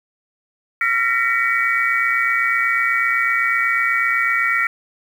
sine tone cluster, 1374 / 1849 / 1977 / 2268 Hz, F6 / A#6 / B6 / C#7, -29 / -15 / +1 / +39 cents, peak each -21 dBFS, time 0.81-4.67 s, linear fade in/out 2 ms, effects 7-bit

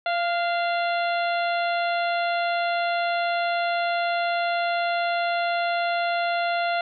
harmonic tone with a mistuned harmonic, 689 Hz, F5, 24 cents flat, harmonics 1 / 2 / 3 / 4 / 5 / 6, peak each -23 / -29 / -33 / -35 / -37 / -39 dBFS, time 0.06-6.81 s, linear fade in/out 2 ms, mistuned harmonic 2, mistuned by +37 cents, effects none

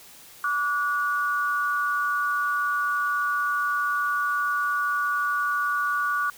sine tone pair together, 1156 / 1455.5 Hz, D6 / F#6, -28 / -29 cents, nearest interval major third, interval 399 cents, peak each -25 dBFS, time 0.44-6.3 s, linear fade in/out 2 ms, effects white hiss -48 dBFS RMS until 6.37 s

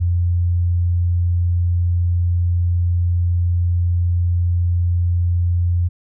sine tone, 87.31 Hz, F2, in tune, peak -14 dBFS, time 0-5.89 s, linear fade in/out 20 ms, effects none

